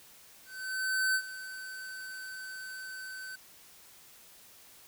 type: tone with ADSR envelope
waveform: square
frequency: 1529 Hz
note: G6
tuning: 44 cents flat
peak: -26 dBFS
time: 0.45-3.36 s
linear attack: 700 ms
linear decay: 66 ms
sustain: -15 dB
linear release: 9 ms
effects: white hiss -56 dBFS RMS until 4.87 s